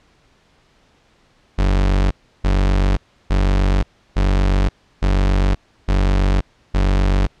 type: tone bursts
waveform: 40% pulse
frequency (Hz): 47.69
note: G1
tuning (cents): -47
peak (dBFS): -12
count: 7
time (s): 1.58-7.27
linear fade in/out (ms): 10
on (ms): 530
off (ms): 330
effects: pink hiss -56 dBFS RMS until 7.4 s + low-pass 5000 Hz 12 dB/octave